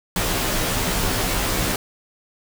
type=noise with comb filter; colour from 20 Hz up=pink; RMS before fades=-22 dBFS; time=0.16-1.76 s; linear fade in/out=2 ms; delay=14 ms; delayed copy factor=-0.85; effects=none